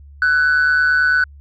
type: tone with amplitude modulation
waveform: sine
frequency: 1496 Hz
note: F#6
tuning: 19 cents sharp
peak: -7 dBFS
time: 0.22-1.24 s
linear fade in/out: 2 ms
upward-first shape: sine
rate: 149 Hz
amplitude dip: 65%
effects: tanh soft clip ceiling -9 dBFS + added 71 Hz sine -38 dBFS peak until 1.4 s